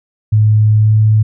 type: tone with pitch glide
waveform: sine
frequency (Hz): 107.3 to 108.23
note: A2 to A2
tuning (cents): -43 to -28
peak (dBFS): -6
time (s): 0.32-1.23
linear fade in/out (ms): 10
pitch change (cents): +15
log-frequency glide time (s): 0.78-0.95
effects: none